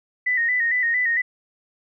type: tone with vibrato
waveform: sine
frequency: 1925 Hz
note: B6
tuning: 45 cents flat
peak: -18 dBFS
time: 0.26-1.22 s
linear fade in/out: 10 ms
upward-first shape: square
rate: 4.4 Hz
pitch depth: 60 cents each way
effects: none